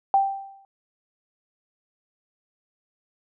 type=tone with exponential decay; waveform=sine; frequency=784 Hz; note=G5; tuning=in tune; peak=-13 dBFS; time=0.14-0.65 s; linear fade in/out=1 ms; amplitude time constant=110 ms; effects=none